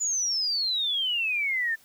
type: exponential sweep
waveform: sine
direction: down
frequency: 7040 to 1760 Hz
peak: -24 dBFS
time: 0-1.76 s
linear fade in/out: 20 ms
effects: white hiss -58 dBFS RMS until 1.84 s